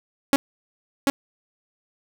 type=tone with echo; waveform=sawtooth; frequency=277.2 Hz; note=C#4; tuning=in tune; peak=-10 dBFS; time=0.33-0.36 s; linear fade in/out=0 ms; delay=740 ms; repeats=1; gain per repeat=-3 dB; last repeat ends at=1.1 s; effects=none